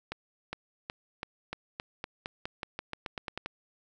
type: accelerating click train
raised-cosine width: 0.3 ms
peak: -19 dBFS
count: 17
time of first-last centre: 0.12-3.46 s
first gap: 410 ms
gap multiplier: 0.9
effects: none